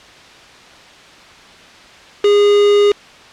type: tone with quantisation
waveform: triangle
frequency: 410 Hz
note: G#4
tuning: 22 cents flat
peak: -6 dBFS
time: 2.24-2.92 s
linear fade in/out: 5 ms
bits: 3
effects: white hiss -40 dBFS RMS until 3.32 s + low-pass 4000 Hz 12 dB/octave